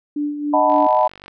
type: tone with tremolo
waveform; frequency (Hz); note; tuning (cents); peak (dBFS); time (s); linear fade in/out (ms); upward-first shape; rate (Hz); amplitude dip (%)
sine; 293.5; D4; -1; -18; 0.16-0.87; 5; sine; 3.6; 55
type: chord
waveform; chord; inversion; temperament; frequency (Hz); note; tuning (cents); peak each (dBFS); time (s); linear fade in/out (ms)
sine; B dominant seventh; first; equal; 622.3 / 740 / 880 / 987.8; D#5 / F#5 / A5 / B5; 0 / 0 / 0 / 0; -17 / -19 / -18 / -18; 0.53-1.08; 10
type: click train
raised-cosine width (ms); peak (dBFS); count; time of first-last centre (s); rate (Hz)
0.3; -23; 29; 0.7-1.281; 48.2
effects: none